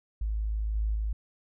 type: tone with level steps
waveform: sine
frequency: 53.4 Hz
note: G#1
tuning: 49 cents sharp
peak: -27 / -25 / -27 dBFS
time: 0.21-1.13 s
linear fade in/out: 5 ms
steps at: 0.75 / 0.95 s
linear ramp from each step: 5 ms
effects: none